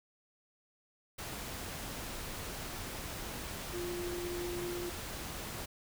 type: tone in noise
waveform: sine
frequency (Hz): 351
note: F4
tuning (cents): +9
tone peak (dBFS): -37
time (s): 3.73-4.9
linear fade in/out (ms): 10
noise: pink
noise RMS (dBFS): -42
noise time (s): 1.18-5.66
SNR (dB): +2
effects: none